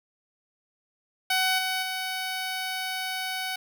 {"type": "tone with level steps", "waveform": "10% pulse", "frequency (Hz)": 750, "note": "F#5", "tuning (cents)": 23, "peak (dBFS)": [-14, -18, -21], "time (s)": [1.3, 3.56], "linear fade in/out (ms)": 5, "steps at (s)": [1.58, 1.82], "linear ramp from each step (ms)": 10, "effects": []}